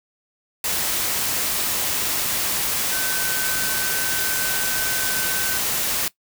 sine tone in noise, 1526 Hz, G6, 47 cents flat, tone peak -28 dBFS, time 2.92-5.58 s, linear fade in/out 2 ms, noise white, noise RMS -23 dBFS, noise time 0.64-6.08 s, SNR -8 dB, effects noise-tail reverb RT60 0.1 s tail -19 dB re dry

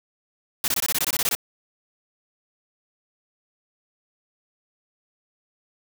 white noise bursts, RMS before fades -23 dBFS, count 12, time 0.64-1.351 s, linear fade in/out 2 ms, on 40 ms, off 21 ms, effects none

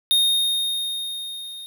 square tone with level ramp, 3697 Hz, A#7, 15 cents flat, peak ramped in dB -15 to -35 dBFS, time 0.11-1.66 s, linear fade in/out 0 ms, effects 9-bit

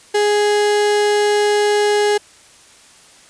35% pulse tone, 415.3 Hz, G#4, in tune, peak -11 dBFS, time 0.14-2.18 s, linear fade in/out 10 ms, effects white hiss -46 dBFS RMS until 3.29 s + resampled to 22050 Hz

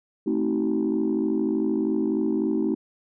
sine chord, A diminished seventh, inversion none, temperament just, 220 / 264 / 316.8 / 380.2 Hz, A3 / C4 / Eb4 / Gb4, 0 / +16 / +31 / +47 cents, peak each -26 / -27 / -24 / -27 dBFS, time 0.26-2.75 s, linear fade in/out 10 ms, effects tanh soft clip ceiling -15 dBFS

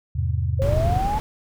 sine chord, E augmented, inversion none, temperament just, 82.41 / 103.01 / 128.76 Hz, E2 / G#2 / B#2, 0 / -14 / -27 cents, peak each -23 / -25 / -26 dBFS, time 0.15-0.99 s, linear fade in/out 10 ms
sine linear sweep, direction up, 523 to 869 Hz, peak -22 dBFS, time 0.59-1.19 s, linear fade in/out 10 ms
brown noise, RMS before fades -25 dBFS, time 0.62-1.2 s, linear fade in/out 0 ms
effects none

